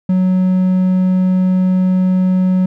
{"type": "tone", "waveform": "triangle", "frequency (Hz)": 185, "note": "F#3", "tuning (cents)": 0, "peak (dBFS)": -8, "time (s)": [0.09, 2.66], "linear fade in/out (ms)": 5, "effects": []}